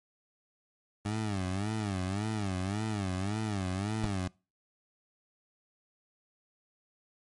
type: tone with vibrato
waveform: 20% pulse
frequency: 100.5 Hz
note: G2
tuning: 44 cents sharp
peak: -26 dBFS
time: 1.05-4.28 s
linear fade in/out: 5 ms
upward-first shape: sine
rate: 1.8 Hz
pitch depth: 160 cents each way
type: noise with exponential decay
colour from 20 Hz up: brown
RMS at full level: -26 dBFS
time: 4.04-4.12 s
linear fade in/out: 0 ms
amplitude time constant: 16 ms
effects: noise-tail reverb RT60 0.3 s tail -23 dB re dry + MP3 48 kbps